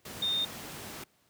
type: tone in noise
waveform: sine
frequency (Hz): 3652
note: A#7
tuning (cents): -36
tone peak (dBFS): -27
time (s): 0.22-0.45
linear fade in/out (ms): 5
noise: pink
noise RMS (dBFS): -42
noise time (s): 0.05-1.04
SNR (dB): +12
effects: pink hiss -68 dBFS RMS until 1.29 s + high-pass 100 Hz 12 dB/octave